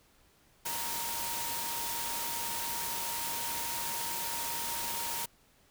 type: tone in noise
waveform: sine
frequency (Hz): 932.3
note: A#5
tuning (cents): 0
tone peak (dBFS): -40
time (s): 0.65-5.26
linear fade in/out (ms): 10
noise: white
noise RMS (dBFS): -36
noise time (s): 0.65-5.26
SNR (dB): -7
effects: pink hiss -65 dBFS RMS until 5.7 s